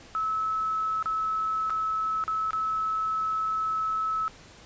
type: tone with dropouts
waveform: sine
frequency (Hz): 1299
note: E6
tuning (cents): -26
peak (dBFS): -25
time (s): 0.15-4.28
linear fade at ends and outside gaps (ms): 0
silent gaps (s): 1.026-1.058 / 1.697-1.704 / 2.239-2.279 / 2.507-2.532
effects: pink hiss -50 dBFS RMS until 4.65 s + resampled to 16000 Hz